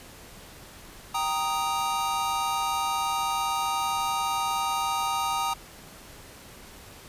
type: chord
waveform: square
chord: Eb major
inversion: first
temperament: equal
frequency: 784 / 932.3 / 1244.5 Hz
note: G5 / Bb5 / Eb6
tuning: 0 / 0 / 0 cents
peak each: -32 / -30 / -30 dBFS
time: 1.14-5.54 s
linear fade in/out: 10 ms
effects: pink hiss -47 dBFS RMS until 7.08 s + resampled to 32000 Hz